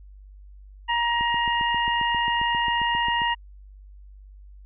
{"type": "harmonic tone", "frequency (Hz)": 944, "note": "A#5", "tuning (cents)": 22, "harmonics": [1, 2, 3], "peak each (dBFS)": [-23, -26, -28], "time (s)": [0.88, 3.35], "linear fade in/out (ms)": 20}
{"type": "click train", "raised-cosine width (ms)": 3, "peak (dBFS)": -24, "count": 16, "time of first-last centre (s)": [1.21, 3.218], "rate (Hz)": 7.47}
{"effects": ["added 49 Hz sine -43 dBFS peak until 4.65 s"]}